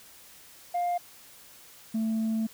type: tone pair in turn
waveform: sine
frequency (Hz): 704 / 221.7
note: F5 / A3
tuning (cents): +14 / +13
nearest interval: octave + minor sixth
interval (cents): 2001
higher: first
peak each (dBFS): -23 / -23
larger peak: neither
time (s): 0.74-0.98 / 1.94-2.47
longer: second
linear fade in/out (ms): 10
effects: tanh soft clip ceiling -24 dBFS + white hiss -52 dBFS RMS until 2.53 s